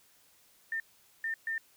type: tone bursts at uneven times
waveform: sine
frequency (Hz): 1806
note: A6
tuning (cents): +45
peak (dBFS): -31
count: 3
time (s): 0.72-0.8 / 1.24-1.34 / 1.47-1.58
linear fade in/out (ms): 2
effects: white hiss -64 dBFS RMS until 1.76 s